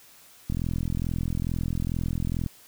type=click train; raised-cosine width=5 ms; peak=-16 dBFS; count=84; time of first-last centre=0.5-2.462 s; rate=42.3 Hz; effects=white hiss -53 dBFS RMS until 2.67 s